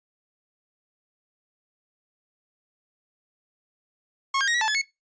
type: tone with pitch steps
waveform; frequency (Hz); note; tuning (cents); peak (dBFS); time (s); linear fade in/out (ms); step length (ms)
sawtooth; 1090 / 1607 / 1876 / 1929 / 877 / 1715 / 2198; C#6 / G6 / A#6 / B6 / A5 / A6 / C#7; -29 / +43 / +11 / -41 / -6 / -45 / -15; -18; 4.34-4.816; 5; 68
effects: noise-tail reverb RT60 0.2 s tail -19 dB re dry + resampled to 16000 Hz